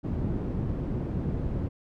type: low-pass noise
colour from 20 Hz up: white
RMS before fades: -30 dBFS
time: 0.03-1.69 s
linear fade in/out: 20 ms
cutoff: 190 Hz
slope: 12 dB/octave
effects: none